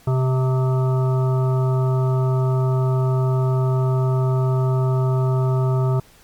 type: harmonic tone with a mistuned harmonic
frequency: 130 Hz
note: C3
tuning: 11 cents flat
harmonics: 1 / 3 / 5 / 7 / 9 / 10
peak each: -16 / -26 / -30 / -33 / -35 / -36 dBFS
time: 0.07-6 s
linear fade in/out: 5 ms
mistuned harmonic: 10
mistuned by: -23 cents
effects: pink hiss -51 dBFS RMS until 6.23 s + MP3 96 kbps